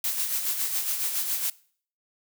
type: noise with tremolo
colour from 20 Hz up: blue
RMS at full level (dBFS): -26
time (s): 0.04-1.5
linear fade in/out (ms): 2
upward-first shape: sine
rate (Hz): 7.2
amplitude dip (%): 50
effects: noise-tail reverb RT60 0.5 s tail -21 dB re dry